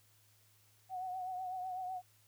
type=tone with vibrato; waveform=sine; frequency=740 Hz; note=F#5; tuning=in tune; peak=-38 dBFS; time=0.89-2.02 s; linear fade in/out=50 ms; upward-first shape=triangle; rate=8 Hz; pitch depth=51 cents each way; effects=added 105 Hz sine -70 dBFS peak until 2.27 s + white hiss -69 dBFS RMS until 2.27 s